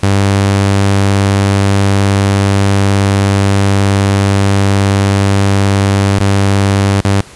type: tone with dropouts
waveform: sawtooth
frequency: 98.9 Hz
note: G2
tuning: 16 cents sharp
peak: -4 dBFS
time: 0.03-7.21 s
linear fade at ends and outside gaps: 0 ms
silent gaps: 6.188-6.204 / 7.007-7.05 s
effects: pink hiss -36 dBFS RMS until 7.35 s + resampled to 24000 Hz